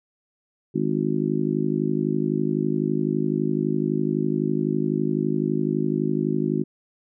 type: harmonic tone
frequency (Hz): 51.91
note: G#1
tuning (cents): 0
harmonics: 3 / 4 / 5 / 6 / 7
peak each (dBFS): -27 / -27 / -27 / -27 / -27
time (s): 0.74-6.64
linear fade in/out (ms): 20
effects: none